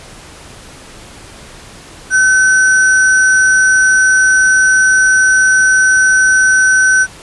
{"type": "tone with sample-and-hold", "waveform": "sine", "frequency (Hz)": 1523, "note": "F#6", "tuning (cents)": 50, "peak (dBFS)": -6, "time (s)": [2.1, 7.07], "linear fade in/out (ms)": 50, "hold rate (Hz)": 7350, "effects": ["pink hiss -35 dBFS RMS until 7.22 s", "resampled to 24000 Hz"]}